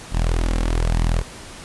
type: tone with flanger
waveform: sawtooth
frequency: 41.2 Hz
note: E1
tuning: in tune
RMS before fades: -19 dBFS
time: 0.11-1.24 s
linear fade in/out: 50 ms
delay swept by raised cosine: 0.98 to 3.78 ms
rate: 1.1 Hz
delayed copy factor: +0.6
effects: pink hiss -38 dBFS RMS until 1.64 s + resampled to 24000 Hz